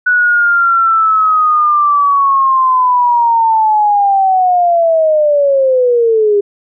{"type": "linear sweep", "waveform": "sine", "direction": "down", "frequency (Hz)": [1480, 400.9], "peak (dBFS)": -7, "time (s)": [0.06, 6.41], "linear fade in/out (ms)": 10, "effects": []}